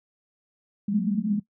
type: band-pass noise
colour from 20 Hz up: pink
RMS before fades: -25 dBFS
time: 0.88-1.4 s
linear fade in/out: 5 ms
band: 190 to 220 Hz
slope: 96 dB/octave
effects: noise-tail reverb RT60 0.1 s tail -19 dB re dry